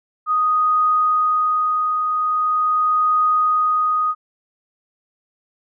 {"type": "tone with tremolo", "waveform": "sine", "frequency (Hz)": 1244.5, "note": "D#6", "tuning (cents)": 0, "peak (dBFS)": -13, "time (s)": [0.26, 4.15], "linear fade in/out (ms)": 50, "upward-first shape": "triangle", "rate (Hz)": 0.42, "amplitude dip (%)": 40, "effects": []}